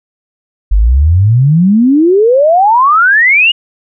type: exponential sweep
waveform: sine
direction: up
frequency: 46.34 to 2927 Hz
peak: -4 dBFS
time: 0.71-3.52 s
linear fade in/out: 10 ms
effects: none